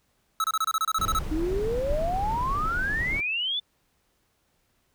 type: tone bursts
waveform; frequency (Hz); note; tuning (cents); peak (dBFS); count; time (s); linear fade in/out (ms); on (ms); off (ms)
square; 1300; E6; -24; -23; 12; 0.4-1.189; 2; 41; 27
type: noise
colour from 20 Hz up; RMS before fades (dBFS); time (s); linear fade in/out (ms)
brown; -31; 0.98-3.21; 10
type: exponential sweep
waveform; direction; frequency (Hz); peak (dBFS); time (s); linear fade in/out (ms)
sine; up; 301.4 to 3563; -25; 1.31-3.6; 10
effects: pink hiss -70 dBFS RMS until 4.94 s